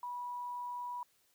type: tone with quantisation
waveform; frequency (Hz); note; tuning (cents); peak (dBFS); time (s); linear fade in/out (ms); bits
sine; 977; B5; -19; -38; 0.03-1.03; 2; 11
effects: white hiss -72 dBFS RMS until 1.34 s